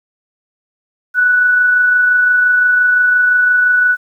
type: tone with amplitude modulation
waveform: sine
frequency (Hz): 1480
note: F#6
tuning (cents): 0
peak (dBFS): -7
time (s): 1.14-3.97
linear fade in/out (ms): 50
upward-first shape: sine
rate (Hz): 25.8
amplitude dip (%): 25
effects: 8-bit